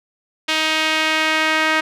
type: tone with band-pass filter sweep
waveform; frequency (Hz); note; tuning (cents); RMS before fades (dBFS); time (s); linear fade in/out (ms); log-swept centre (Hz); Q
sawtooth; 314.4; D#4; +18; -18; 0.48-1.81; 10; 3000 to 1900; 1.5
effects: none